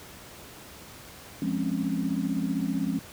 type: chord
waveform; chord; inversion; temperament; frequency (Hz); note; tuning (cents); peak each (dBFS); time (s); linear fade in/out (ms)
sine; Db major seventh; first; equal; 174.61 / 207.7 / 261.6 / 277.2; F3 / Ab3 / C4 / Db4; 0 / 0 / 0 / 0; -31; 1.42-2.99; 2
effects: pink hiss -46 dBFS RMS until 3.12 s + high-pass 60 Hz 12 dB/octave